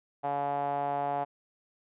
sawtooth tone with band-pass filter, 142.3 Hz, C#3, 46 cents sharp, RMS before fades -31 dBFS, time 0.23-1.25 s, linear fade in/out 20 ms, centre 760 Hz, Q 6.3, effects resampled to 8000 Hz

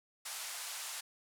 white band-pass noise, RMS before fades -43 dBFS, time 0.25-1.01 s, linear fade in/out 10 ms, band 680 to 11000 Hz, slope 24 dB/octave, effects none

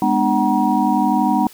sine tone cluster, 206.9 / 247.8 / 299.6 / 754 / 951 Hz, G#3 / B3 / D4 / F#5 / A#5, -6 / +6 / +35 / +32 / +34 cents, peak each -20 dBFS, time 0.02-1.47 s, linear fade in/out 2 ms, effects white hiss -44 dBFS RMS until 1.53 s

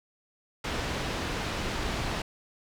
pink low-pass noise, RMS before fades -32 dBFS, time 0.64-2.22 s, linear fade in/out 5 ms, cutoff 4700 Hz, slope 12 dB/octave, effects none

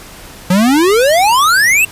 square exponential sweep, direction up, 175.1 to 2759 Hz, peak -8 dBFS, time 0.5-1.85 s, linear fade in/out 5 ms, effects pink hiss -34 dBFS RMS until 1.91 s + resampled to 32000 Hz

